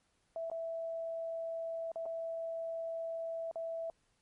sine tone with dropouts, 659.3 Hz, E5, in tune, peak -36 dBFS, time 0.36-3.9 s, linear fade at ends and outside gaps 1 ms, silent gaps 0.5-0.515 / 1.917-1.958 / 2.056-2.061 / 3.513-3.557 s, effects pink hiss -75 dBFS RMS until 4.21 s + MP3 48 kbps

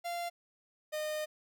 45% pulse tone pair in turn, 692 / 612.1 Hz, F5 / D#5, -16 / -28 cents, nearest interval major second, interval 212 cents, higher first, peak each -35 / -34 dBFS, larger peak second, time 0.04-0.3 / 0.92-1.26 s, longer second, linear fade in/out 20 ms, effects none

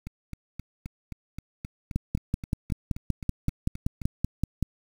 two click trains, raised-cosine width 5 ms, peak -24 / -12 dBFS, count 16 / 15, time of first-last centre 0.07-4.017 / 1.96-4.627 s, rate 3.8 / 5.25 Hz, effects 7-bit

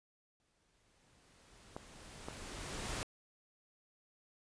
pink noise with exponential growth, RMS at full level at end -39 dBFS, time 0.4-3.03 s, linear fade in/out 0 ms, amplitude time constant 570 ms
clicks, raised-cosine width 1 ms, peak -28 dBFS, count 2, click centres 1.765 / 2.285 s
effects resampled to 22050 Hz

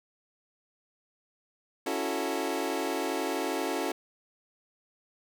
25% pulse chord, F# minor seventh, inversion second, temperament equal, 277.2 / 329.6 / 370 / 440 Hz, C#4 / E4 / F#4 / A4, 0 / 0 / 0 / 0 cents, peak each -31 dBFS, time 1.86-3.92 s, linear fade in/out 5 ms, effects none

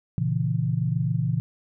sine chord, A# diminished, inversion none, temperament equal with one note detuned, 116.54 / 138.11 / 164.81 Hz, A#2 / C#3 / E3, 0 / -6 / 0 cents, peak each -26 dBFS, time 0.18-1.4 s, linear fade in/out 0 ms, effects none

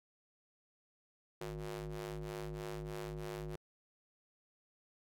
sawtooth ring-modulated tone, 103.83 Hz, G#2, in tune, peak -34 dBFS, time 1.41-3.56 s, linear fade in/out 5 ms, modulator 258 Hz, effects AAC 64 kbps

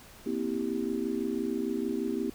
sine chord, C dominant seventh, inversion third, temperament just, 235.5 / 261.6 / 327 / 392.4 Hz, Bb3 / C4 / E4 / G4, +18 / 0 / -14 / +2 cents, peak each -34 dBFS, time 0.26-2.3 s, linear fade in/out 5 ms, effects pink hiss -52 dBFS RMS until 2.34 s

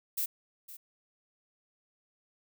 violet noise with echo, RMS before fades -32 dBFS, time 0.17-0.26 s, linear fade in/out 10 ms, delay 510 ms, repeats 1, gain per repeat -15 dB, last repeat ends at 0.77 s, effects none

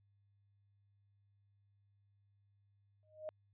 sine tone with exponential growth, 620 Hz, D#5, 6 cents flat, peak -38 dBFS, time 3.03-3.29 s, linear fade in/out 0 ms, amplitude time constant 56 ms, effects added 100 Hz sine -70 dBFS peak until 3.53 s + resampled to 8000 Hz

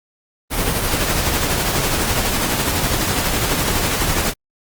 pink noise with tremolo, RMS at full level -17 dBFS, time 0.5-4.34 s, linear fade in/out 50 ms, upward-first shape triangle, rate 12 Hz, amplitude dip 40%, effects Opus 32 kbps

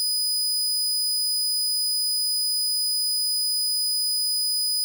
sawtooth tone, 4978 Hz, D#8, in tune, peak -19 dBFS, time 0-4.84 s, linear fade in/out 0 ms, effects none

